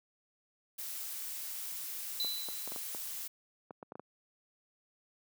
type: noise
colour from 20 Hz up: blue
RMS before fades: -41 dBFS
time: 0.78-3.28 s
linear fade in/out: 10 ms
type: tone with exponential decay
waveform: square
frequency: 4000 Hz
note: B7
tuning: 21 cents sharp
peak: -31 dBFS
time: 2.2-2.99 s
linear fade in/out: 1 ms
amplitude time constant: 170 ms
type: clicks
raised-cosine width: 1 ms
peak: -30 dBFS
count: 11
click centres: 2.247 / 2.487 / 2.676 / 2.72 / 2.761 / 2.948 / 3.708 / 3.828 / 3.921 / 3.955 / 3.996 s
effects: high-pass 200 Hz 12 dB/octave